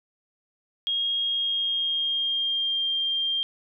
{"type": "tone with pitch glide", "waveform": "sine", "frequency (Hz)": [3262, 3191], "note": ["G#7", "G7"], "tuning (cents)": [-32, 30], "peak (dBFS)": -23, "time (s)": [0.87, 3.43], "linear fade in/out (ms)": 0, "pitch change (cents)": -38, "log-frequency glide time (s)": [1.22, 2.88], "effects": []}